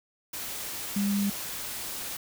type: tone in noise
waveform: sine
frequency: 201.3 Hz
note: G3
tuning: 46 cents sharp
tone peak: -24 dBFS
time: 0.96-1.3 s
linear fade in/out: 5 ms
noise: white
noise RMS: -36 dBFS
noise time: 0.33-2.17 s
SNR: +9 dB
effects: none

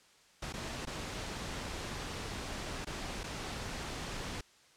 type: noise with dropouts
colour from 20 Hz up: pink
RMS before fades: -40 dBFS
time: 0.42-4.41 s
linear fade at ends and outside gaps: 5 ms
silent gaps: 0.526-0.537 / 0.854-0.87 / 2.848-2.868 / 3.234-3.239 s
effects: white hiss -63 dBFS RMS until 4.76 s + low-pass 7000 Hz 12 dB/octave

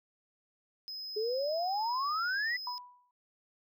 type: tone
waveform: triangle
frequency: 5080 Hz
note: D#8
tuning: 35 cents sharp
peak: -38 dBFS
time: 0.88-2.78 s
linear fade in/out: 0 ms
type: exponential sweep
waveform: sine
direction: up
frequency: 415.3 to 2021 Hz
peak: -30 dBFS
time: 1.16-2.57 s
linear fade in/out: 10 ms
type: tone with exponential decay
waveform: sine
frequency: 985 Hz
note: B5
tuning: 5 cents flat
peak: -33 dBFS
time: 2.67-3.11 s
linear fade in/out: 2 ms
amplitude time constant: 94 ms
effects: none

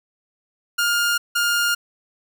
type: tone pair in turn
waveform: sawtooth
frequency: 1412 / 1412 Hz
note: F6 / F6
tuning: +19 / +19 cents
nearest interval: unison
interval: 0 cents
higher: neither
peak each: -14 dBFS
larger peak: neither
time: 0.78-1.18 / 1.35-1.75 s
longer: neither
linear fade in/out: 10 ms
effects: none

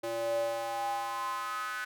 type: tone with high-pass filter sweep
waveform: square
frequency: 115.2 Hz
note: A#2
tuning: 20 cents flat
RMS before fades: -34 dBFS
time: 0.03-1.85 s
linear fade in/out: 10 ms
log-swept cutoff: 460 to 1500 Hz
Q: 6.6
effects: none

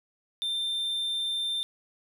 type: tone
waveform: triangle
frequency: 3583 Hz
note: A7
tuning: 31 cents sharp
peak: -26 dBFS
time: 0.42-1.63 s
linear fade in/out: 0 ms
effects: none

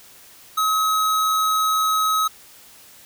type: tone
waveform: square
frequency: 1277 Hz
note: D#6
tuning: 45 cents sharp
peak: -18 dBFS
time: 0.57-2.28 s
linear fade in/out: 10 ms
effects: white hiss -47 dBFS RMS until 3.05 s

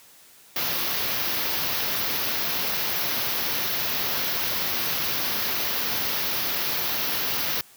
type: band-stop noise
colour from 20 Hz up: white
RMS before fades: -26 dBFS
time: 0.56-7.61 s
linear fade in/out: 2 ms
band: 5800 to 12000 Hz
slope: 48 dB/octave
effects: white hiss -52 dBFS RMS until 7.76 s + high-pass 80 Hz 12 dB/octave

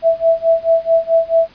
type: tone with tremolo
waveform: sine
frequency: 659.3 Hz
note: E5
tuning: in tune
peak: -7 dBFS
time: 0.02-1.49 s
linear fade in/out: 50 ms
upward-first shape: sine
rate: 4.6 Hz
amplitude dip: 95%
effects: pink hiss -46 dBFS RMS until 1.54 s + resampled to 11025 Hz

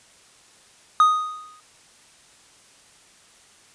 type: tone with exponential decay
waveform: triangle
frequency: 1244.5 Hz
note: D#6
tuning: in tune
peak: -8 dBFS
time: 1-1.6 s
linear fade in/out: 1 ms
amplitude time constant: 130 ms
effects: white hiss -53 dBFS RMS until 3.74 s + resampled to 22050 Hz

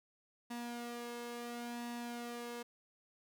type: tone with flanger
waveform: sawtooth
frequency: 238.6 Hz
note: A#3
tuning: 41 cents sharp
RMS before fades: -44 dBFS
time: 0.5-2.63 s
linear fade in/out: 10 ms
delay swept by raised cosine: 1.1 to 1.89 ms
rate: 0.72 Hz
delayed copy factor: +0.55
effects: none

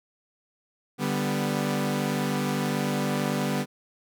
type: chord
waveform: sawtooth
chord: G major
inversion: second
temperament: equal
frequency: 146.83 / 196 / 246.9 Hz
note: D3 / G3 / B3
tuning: 0 / 0 / 0 cents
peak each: -26 / -25 / -25 dBFS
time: 0.98-3.66 s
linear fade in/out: 50 ms
effects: none

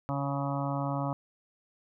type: harmonic tone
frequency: 139.8 Hz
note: C#3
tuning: 15 cents sharp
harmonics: 1 / 2 / 4 / 5 / 6 / 7 / 8 / 9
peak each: -32 / -35 / -38 / -39 / -40 / -40 / -41 / -42 dBFS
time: 0.09-1.13 s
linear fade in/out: 0 ms
effects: none

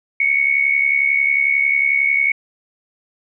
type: tone with amplitude modulation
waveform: sine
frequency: 2217 Hz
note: C#7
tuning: in tune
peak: -10 dBFS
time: 0.2-2.32 s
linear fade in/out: 5 ms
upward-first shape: sine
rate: 71.1 Hz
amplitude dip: 70%
effects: none

